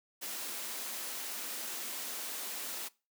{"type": "high-pass noise", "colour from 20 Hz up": "white", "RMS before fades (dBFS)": -40, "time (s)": [0.21, 2.89], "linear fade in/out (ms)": 20, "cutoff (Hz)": 200, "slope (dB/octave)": 96, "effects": ["noise-tail reverb RT60 0.3 s tail -22 dB re dry"]}